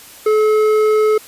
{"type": "tone with hard clipping", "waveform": "sine", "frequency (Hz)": 430, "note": "A4", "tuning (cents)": -40, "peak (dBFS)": -12, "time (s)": [0.26, 1.18], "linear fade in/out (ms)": 5, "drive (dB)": 8, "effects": ["white hiss -39 dBFS RMS until 1.27 s", "resampled to 32000 Hz"]}